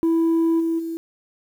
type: tone with level steps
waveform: sine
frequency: 329.5 Hz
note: E4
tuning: 1 cent flat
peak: -13 / -18 / -25 dBFS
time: 0.03-0.97 s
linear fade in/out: 0 ms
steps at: 0.59 / 0.78 s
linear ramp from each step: 20 ms
effects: tanh soft clip ceiling -15 dBFS + 8-bit